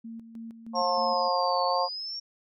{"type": "tone with tremolo", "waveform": "sine", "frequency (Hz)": 227.8, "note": "A#3", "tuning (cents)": -40, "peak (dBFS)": -37, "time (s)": [0.04, 1.29], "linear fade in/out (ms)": 10, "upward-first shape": "square", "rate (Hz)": 3.2, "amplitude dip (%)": 60}
{"type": "harmonic tone", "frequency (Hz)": 178.3, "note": "F3", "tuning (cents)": 36, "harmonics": [3, 4, 5, 6], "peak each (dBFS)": [-29, -29, -29, -29], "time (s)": [0.73, 1.89], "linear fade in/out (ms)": 50}
{"type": "exponential two-way sweep", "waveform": "sine", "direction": "down then up", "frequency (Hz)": [5588, 4451, 5570], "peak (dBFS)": -33, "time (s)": [0.75, 2.2], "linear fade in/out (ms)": 10, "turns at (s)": 1.65}
{"effects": []}